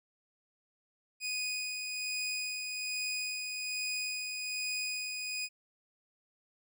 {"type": "tone with tremolo", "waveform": "20% pulse", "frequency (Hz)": 2487, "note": "D#7", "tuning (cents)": -1, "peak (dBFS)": -28, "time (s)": [1.2, 5.49], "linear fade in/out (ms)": 50, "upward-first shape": "sine", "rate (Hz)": 1.2, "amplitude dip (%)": 35, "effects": []}